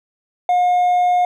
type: tone with hard clipping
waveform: sine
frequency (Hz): 717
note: F5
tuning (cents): +45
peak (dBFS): -13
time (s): 0.49-1.25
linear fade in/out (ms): 2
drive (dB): 2
effects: none